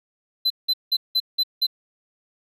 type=tone bursts; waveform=triangle; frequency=4048 Hz; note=B7; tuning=42 cents sharp; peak=-16 dBFS; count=6; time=0.45-1.668 s; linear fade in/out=10 ms; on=53 ms; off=180 ms; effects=none